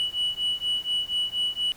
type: beating tone pair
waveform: sine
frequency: 2945 / 2949.2 Hz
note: F#7 / F#7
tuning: -9 / -6 cents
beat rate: 4.2 Hz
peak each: -26 dBFS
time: 0-1.72 s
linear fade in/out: 0 ms
effects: tanh soft clip ceiling -20 dBFS + pink hiss -50 dBFS RMS until 1.76 s